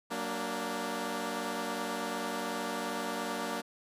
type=chord; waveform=10% pulse; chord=Gb augmented; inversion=none; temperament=equal with one note detuned; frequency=188.23 / 233.1 / 293.7 Hz; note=Gb3 / Bb3 / D4; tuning=+30 / 0 / 0 cents; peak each=-32 / -28 / -30 dBFS; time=0.1-3.62 s; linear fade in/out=20 ms; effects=resampled to 32000 Hz